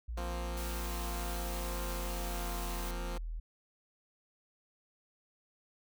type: linear sweep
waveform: sine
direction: down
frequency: 58.27 to 39.9 Hz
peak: -36 dBFS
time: 0.08-3.4 s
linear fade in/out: 10 ms
type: chord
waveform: 10% pulse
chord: F suspended fourth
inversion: none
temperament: equal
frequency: 174.61 / 233.1 / 261.6 Hz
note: F3 / Bb3 / C4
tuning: 0 / 0 / 0 cents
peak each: -34 / -38 / -39 dBFS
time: 0.17-3.18 s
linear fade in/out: 5 ms
type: high-pass noise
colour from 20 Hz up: white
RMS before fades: -46 dBFS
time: 0.57-2.91 s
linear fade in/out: 2 ms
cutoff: 360 Hz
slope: 96 dB/octave
effects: none